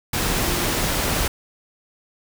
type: tone in noise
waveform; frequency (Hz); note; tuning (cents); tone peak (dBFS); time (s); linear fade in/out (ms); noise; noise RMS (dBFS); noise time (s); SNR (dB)
sine; 349.8; F4; +3; -31; 0.44-0.65; 5; pink; -22; 0.13-1.28; -12
effects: none